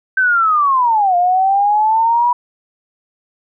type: linear two-way sweep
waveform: sine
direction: down then up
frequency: 1556 to 698.5 to 979 Hz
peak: -10 dBFS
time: 0.17-2.33 s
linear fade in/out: 5 ms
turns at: 1.16 s
effects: none